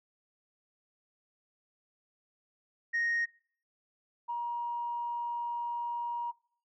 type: tone pair in turn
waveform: sine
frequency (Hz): 1864.7 / 949.7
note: A#6 / A#5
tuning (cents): 0 / +32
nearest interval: octave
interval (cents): 1168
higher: first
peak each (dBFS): -26 / -31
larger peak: first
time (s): 2.93-3.26 / 4.28-6.32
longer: second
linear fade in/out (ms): 20
effects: noise-tail reverb RT60 0.5 s tail -22 dB re dry + tanh soft clip ceiling -25 dBFS